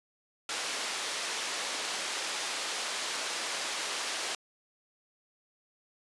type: band-pass noise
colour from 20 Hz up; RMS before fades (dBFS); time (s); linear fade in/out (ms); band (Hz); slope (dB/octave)
white; -35; 0.49-4.35; 2; 400 to 5600; 12
effects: resampled to 24000 Hz